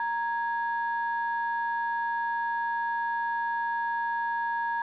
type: tone pair together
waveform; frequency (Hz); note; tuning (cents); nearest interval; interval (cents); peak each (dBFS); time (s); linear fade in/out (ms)
sine; 932.3 / 1659.4; A#5 / G#6; 0 / -2; minor seventh; 998; -27 / -32; 0-4.82; 2
effects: tanh soft clip ceiling -19 dBFS